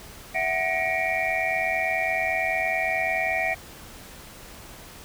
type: tone cluster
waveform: sine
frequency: 657 / 746 / 1894 / 2225 / 2370 Hz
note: E5 / F#5 / A#6 / C#7 / D7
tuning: -6 / +14 / +27 / +6 / +15 cents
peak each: -29 dBFS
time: 0.34-3.55 s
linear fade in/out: 20 ms
effects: pink hiss -44 dBFS RMS until 5.04 s